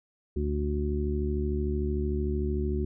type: harmonic tone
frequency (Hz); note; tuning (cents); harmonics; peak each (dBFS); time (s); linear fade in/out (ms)
73.3; D2; -3; 1 / 2 / 3 / 4 / 5; -28 / -38 / -34 / -40 / -32; 0.36-2.85; 5
effects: none